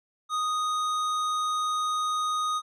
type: tone with hard clipping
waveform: sine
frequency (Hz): 1243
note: D#6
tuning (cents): -2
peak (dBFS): -27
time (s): 0.29-2.62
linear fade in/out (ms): 50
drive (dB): 12
effects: none